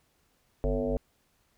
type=tone with frequency modulation; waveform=sine; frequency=250 Hz; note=B3; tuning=21 cents sharp; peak=-25 dBFS; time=0.64-0.97 s; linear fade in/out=0 ms; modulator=99.5 Hz; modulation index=3.6; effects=pink hiss -70 dBFS RMS until 1.57 s